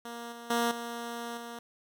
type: tone with level steps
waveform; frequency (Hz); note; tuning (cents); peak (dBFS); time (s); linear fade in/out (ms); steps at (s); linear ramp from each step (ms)
10% pulse; 235.1; A#3; +15; -31 / -35 / -18 / -28 / -32; 0.05-1.59; 2; 0.32 / 0.5 / 0.71 / 1.37; 5
effects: none